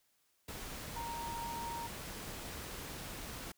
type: tone in noise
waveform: sine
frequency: 932.3 Hz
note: A#5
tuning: in tune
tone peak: -40 dBFS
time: 0.96-1.87 s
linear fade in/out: 5 ms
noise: pink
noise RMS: -45 dBFS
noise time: 0.48-3.52 s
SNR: +2 dB
effects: white hiss -75 dBFS RMS until 3.57 s